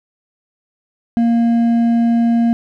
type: tone with hard clipping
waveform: triangle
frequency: 233.1 Hz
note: A#3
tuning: in tune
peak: -12 dBFS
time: 1.17-2.53 s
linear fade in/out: 0 ms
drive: 8 dB
effects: none